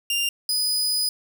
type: tone pair in turn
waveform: sawtooth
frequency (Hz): 2794 / 4978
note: F7 / D#8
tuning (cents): 0 / 0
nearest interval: minor seventh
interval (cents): 1000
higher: second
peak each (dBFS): -18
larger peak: neither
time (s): 0.1-0.29 / 0.49-1.09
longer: second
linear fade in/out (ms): 2
effects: none